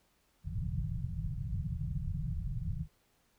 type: low-pass noise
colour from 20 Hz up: white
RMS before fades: -36 dBFS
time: 0.43-2.88 s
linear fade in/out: 50 ms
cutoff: 170 Hz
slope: 96 dB/octave
effects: pink hiss -72 dBFS RMS until 3.38 s